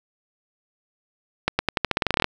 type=accelerating click train; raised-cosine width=0.3 ms; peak=-3 dBFS; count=15; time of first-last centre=1.48-2.244 s; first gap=110 ms; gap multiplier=0.88; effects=7-bit